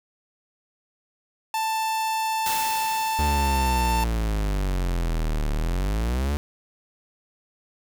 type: tone with pitch glide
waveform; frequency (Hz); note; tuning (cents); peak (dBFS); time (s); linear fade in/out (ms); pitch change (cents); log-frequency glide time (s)
45% pulse; 884 to 891.2; A5 to A5; +8 to +22; -23; 1.54-4.04; 2; +14; 3.23-3.53
type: noise with exponential decay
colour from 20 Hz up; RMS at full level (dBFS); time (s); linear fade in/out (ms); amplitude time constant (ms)
white; -28; 2.46-4.58; 2; 460
type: exponential two-way sweep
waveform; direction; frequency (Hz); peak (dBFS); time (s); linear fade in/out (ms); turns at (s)
45% pulse; down then up; 75.3 to 36.37 to 75.3; -22; 3.19-6.37; 0; 5.51
effects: none